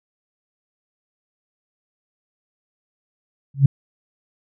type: tone with exponential growth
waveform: sine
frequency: 138 Hz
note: C#3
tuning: 7 cents flat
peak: -4 dBFS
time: 3.54-3.66 s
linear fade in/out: 5 ms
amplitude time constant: 26 ms
effects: none